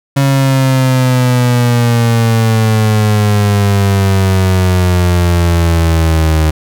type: exponential sweep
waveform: 35% pulse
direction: down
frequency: 138.59 to 77.78 Hz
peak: -6 dBFS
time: 0.16-6.51 s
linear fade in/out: 10 ms
effects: none